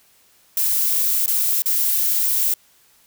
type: noise with dropouts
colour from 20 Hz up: violet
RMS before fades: -19 dBFS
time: 0.57-2.54 s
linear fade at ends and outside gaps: 2 ms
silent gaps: 1.261-1.278 / 1.621-1.658 s
effects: white hiss -56 dBFS RMS until 3.06 s